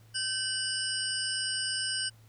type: tone cluster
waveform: sine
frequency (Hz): 1546 / 2963 / 4949 / 5440 / 8640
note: G6 / F#7 / D#8 / F8 / C#9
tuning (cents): -24 / +2 / -10 / -46 / -45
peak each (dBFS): -36 / -35 / -36 / -39 / -35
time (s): 0.14-2.1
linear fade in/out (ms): 20
effects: added 111 Hz sine -54 dBFS peak until 2.28 s + pink hiss -64 dBFS RMS until 2.28 s